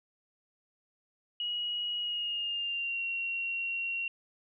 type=tone with pitch glide; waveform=sine; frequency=2902 to 2744 Hz; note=F#7 to F7; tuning=-34 to -31 cents; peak=-31 dBFS; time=1.4-4.08 s; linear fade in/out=2 ms; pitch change=-97 cents; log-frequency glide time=2-3.03 s; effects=none